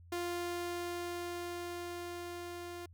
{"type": "tone with level ramp", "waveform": "sawtooth", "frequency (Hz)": 349.2, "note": "F4", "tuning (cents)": 0, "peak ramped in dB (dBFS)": [-31, -39], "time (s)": [0.12, 2.86], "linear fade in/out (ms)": 5, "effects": ["added 86 Hz sine -54 dBFS peak until 2.93 s"]}